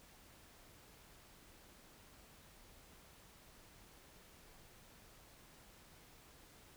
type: silence
effects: pink hiss -62 dBFS RMS until 6.76 s